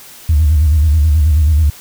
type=tone with vibrato; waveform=sine; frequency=76.4 Hz; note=D#2; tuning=31 cents flat; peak=-6 dBFS; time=0.29-1.7 s; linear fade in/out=5 ms; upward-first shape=square; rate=9.3 Hz; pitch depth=91 cents each way; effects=tanh soft clip ceiling -3 dBFS + white hiss -37 dBFS RMS until 1.8 s